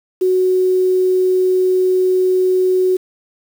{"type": "tone with quantisation", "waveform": "sine", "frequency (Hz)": 370, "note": "F#4", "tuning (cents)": 0, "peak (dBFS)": -11, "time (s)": [0.21, 2.97], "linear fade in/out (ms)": 10, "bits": 6, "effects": []}